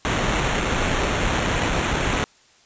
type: noise with sample-and-hold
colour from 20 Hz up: pink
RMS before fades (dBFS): -22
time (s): 0.05-2.24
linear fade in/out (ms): 0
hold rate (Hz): 4900
effects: white hiss -55 dBFS RMS until 2.65 s + resampled to 16000 Hz